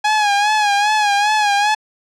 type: tone with vibrato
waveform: sawtooth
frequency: 832 Hz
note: G#5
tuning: 3 cents sharp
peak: -9 dBFS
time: 0.04-1.75 s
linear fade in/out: 10 ms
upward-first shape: sine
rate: 2.5 Hz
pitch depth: 60 cents each way
effects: low-pass 6000 Hz 12 dB/octave